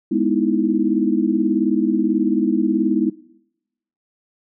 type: chord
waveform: sine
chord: E major seventh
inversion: first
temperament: equal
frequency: 207.7 / 246.9 / 311.1 / 329.6 Hz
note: G#3 / B3 / D#4 / E4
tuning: 0 / 0 / 0 / 0 cents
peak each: -21 dBFS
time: 0.11-3.1 s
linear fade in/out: 10 ms
effects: noise-tail reverb RT60 0.9 s tail -22 dB re dry